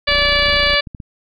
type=harmonic tone; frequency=578 Hz; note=D5; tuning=28 cents flat; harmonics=1 / 2 / 3 / 4 / 5 / 6 / 7 / 8; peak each=-20 / -23 / -19 / -19 / -21 / -22 / -23 / -22 dBFS; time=0.07-0.81 s; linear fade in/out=10 ms
type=tone; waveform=25% pulse; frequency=29.14 Hz; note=A#0; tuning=in tune; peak=-20 dBFS; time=0.08-0.76 s; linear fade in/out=10 ms
type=clicks; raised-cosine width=5 ms; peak=-18 dBFS; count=5; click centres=0.484 / 0.543 / 0.872 / 0.948 / 1.002 s
effects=none